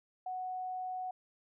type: tone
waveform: sine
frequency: 740 Hz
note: F#5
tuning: in tune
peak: -36 dBFS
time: 0.26-1.11 s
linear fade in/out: 5 ms
effects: none